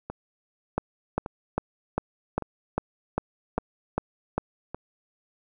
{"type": "two click trains", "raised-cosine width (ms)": 1, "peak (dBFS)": [-19, -10], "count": [5, 10], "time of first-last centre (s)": [[0.1, 4.746], [0.78, 4.38]], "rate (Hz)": [0.861, 2.5], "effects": []}